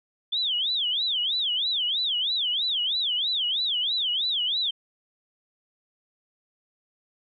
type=tone with vibrato; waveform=sine; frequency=3398 Hz; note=G#7; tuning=39 cents sharp; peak=-23 dBFS; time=0.32-4.71 s; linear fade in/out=10 ms; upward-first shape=sine; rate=3.1 Hz; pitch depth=280 cents each way; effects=none